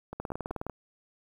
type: two click trains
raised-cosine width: 1 ms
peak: -24 / -20 dBFS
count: 4 / 10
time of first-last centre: 0.13-0.697 / 0.2-0.666 s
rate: 5.29 / 19.3 Hz
effects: 9-bit